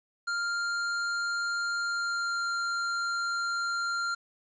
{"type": "tone with pitch glide", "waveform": "square", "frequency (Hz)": [1397, 1388.2], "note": ["F6", "F6"], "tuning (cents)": [0, -11], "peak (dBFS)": -29, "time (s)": [0.27, 4.15], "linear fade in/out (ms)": 10, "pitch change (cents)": -11, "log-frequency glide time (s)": [1.82, 2.49], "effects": ["resampled to 16000 Hz", "10-bit"]}